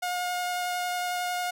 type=tone with vibrato; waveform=sawtooth; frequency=717 Hz; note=F5; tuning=45 cents sharp; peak=-24 dBFS; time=0.02-1.51 s; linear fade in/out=10 ms; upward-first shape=sine; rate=11 Hz; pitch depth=9 cents each way; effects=none